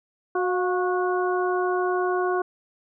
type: harmonic tone with a mistuned harmonic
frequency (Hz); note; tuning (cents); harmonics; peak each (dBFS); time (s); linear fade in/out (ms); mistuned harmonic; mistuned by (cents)
366.1; F#4; -18; 1 / 2 / 3 / 4; -23 / -28 / -29 / -32; 0.35-2.42; 5; 2; -42
effects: none